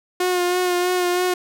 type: tone with vibrato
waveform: sawtooth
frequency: 359.2 Hz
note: F4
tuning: 49 cents sharp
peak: -14 dBFS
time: 0.2-1.34 s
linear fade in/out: 5 ms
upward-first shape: sine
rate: 3.1 Hz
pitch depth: 25 cents each way
effects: none